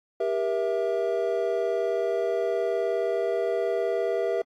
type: chord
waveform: triangle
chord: E diminished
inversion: first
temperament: just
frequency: 395.6 / 474.7 / 659.3 Hz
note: G4 / Bb4 / E5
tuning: +16 / +31 / 0 cents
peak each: -26 dBFS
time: 0.2-4.42 s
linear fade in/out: 5 ms
effects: AAC 64 kbps